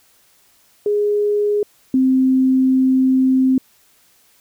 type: tone pair in turn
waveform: sine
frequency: 414.3 / 261 Hz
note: G#4 / C4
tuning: -4 / -4 cents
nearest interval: minor sixth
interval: 800 cents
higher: first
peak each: -14 / -11 dBFS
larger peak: second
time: 0.86-1.63 / 1.94-3.58 s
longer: second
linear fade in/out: 2 ms
effects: white hiss -55 dBFS RMS until 4.4 s